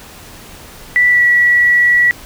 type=tone with pitch glide; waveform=sine; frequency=1966 to 1940.1 Hz; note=B6 to B6; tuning=-8 to -31 cents; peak=-7 dBFS; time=0.96-2.11 s; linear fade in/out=0 ms; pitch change=-23 cents; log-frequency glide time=1.1-1.23 s; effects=pink hiss -36 dBFS RMS until 2.25 s